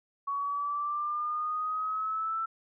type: exponential sweep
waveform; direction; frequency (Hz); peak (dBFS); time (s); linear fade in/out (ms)
sine; up; 1118 to 1333; -29; 0.27-2.46; 10
effects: none